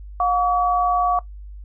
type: tone pair together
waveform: sine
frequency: 717 / 1138.2 Hz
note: F5 / C#6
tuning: +45 / +45 cents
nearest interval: minor sixth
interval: 800 cents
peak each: -19 dBFS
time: 0.2-1.19 s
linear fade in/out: 2 ms
effects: noise-tail reverb RT60 0.1 s tail -18 dB re dry + added 50 Hz sine -34 dBFS peak until 1.64 s